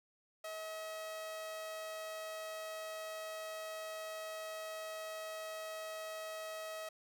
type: tone with amplitude modulation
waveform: sawtooth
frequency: 639 Hz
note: D#5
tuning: 46 cents sharp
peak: -37 dBFS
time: 0.44-6.89 s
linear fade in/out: 5 ms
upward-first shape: sine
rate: 200 Hz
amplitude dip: 30%
effects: none